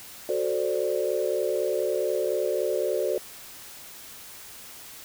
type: chord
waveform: sine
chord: D dominant seventh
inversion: first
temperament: equal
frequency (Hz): 370 / 440 / 523.3 / 587.3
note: F#4 / A4 / C5 / D5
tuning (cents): 0 / 0 / 0 / 0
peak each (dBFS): -29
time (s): 0.29-3.18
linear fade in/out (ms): 2
effects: white hiss -44 dBFS RMS until 5.04 s